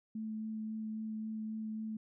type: tone with vibrato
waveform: sine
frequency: 218.3 Hz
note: A3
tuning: 13 cents flat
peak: -37 dBFS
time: 0.15-1.97 s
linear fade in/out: 5 ms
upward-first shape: sine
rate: 3.7 Hz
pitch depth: 9 cents each way
effects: none